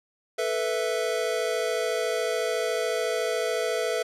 square chord, A suspended second, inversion none, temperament equal, 440 / 493.9 / 659.3 Hz, A4 / B4 / E5, 0 / 0 / 0 cents, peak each -30 dBFS, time 0.38-4.03 s, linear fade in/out 10 ms, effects low-pass 11000 Hz 12 dB/octave

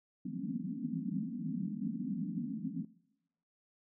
pink band-pass noise, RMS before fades -38 dBFS, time 0.25-2.85 s, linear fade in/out 5 ms, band 160 to 280 Hz, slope 96 dB/octave, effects noise-tail reverb RT60 0.9 s tail -21 dB re dry

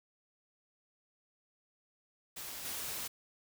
white noise with level steps, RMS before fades -44 / -40 dBFS, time 2.36-3.08 s, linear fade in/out 10 ms, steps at 2.64 s, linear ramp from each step 20 ms, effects none

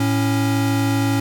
square tone pair together, 110 / 277.2 Hz, A2 / C#4, 0 / 0 cents, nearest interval octave + major third, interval 1600 cents, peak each -20 dBFS, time 0-1.2 s, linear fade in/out 5 ms, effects none

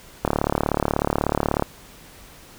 click train, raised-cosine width 1 ms, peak -5 dBFS, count 51, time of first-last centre 0.25-1.624 s, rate 36.4 Hz, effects pink hiss -46 dBFS RMS until 2.58 s

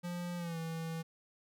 square tone with pitch glide, 175.3 to 163.56 Hz, F3 to E3, +7 to -13 cents, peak -38 dBFS, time 0.03-1.03 s, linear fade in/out 20 ms, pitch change -120 cents, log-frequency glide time 0.37-0.58 s, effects none

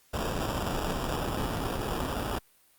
pink noise with sample-and-hold, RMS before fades -31 dBFS, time 0.13-2.39 s, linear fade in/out 10 ms, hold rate 2100 Hz, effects white hiss -63 dBFS RMS until 2.78 s + Opus 48 kbps

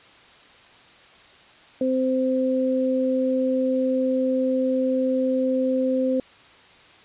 sine tone pair together, 259.4 / 518.8 Hz, C4 / C5, -15 / -15 cents, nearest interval octave, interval 1200 cents, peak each -22 dBFS, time 1.81-6.2 s, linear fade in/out 2 ms, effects white hiss -50 dBFS RMS until 7.04 s + resampled to 8000 Hz

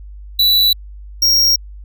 square tone pair in turn, 3951 / 5588 Hz, B7 / F8, 0 / 0 cents, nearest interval tritone, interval 600 cents, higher second, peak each -10 dBFS, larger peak neither, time 0.39-0.73 / 1.22-1.56 s, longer neither, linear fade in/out 5 ms, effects added 50 Hz sine -31 dBFS peak until 1.84 s

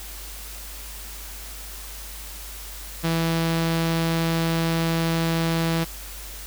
sawtooth tone with low-pass filter, 164.81 Hz, E3, in tune, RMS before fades -23 dBFS, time 3.03-5.85 s, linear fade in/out 20 ms, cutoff 4600 Hz, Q 1.5, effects added 50 Hz sine -38 dBFS peak until 6.46 s + white hiss -39 dBFS RMS until 6.46 s

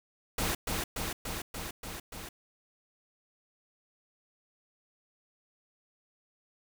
pink noise with echo, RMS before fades -31 dBFS, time 0.38-0.55 s, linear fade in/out 5 ms, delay 290 ms, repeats 6, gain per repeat -2 dB, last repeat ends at 2.29 s, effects none

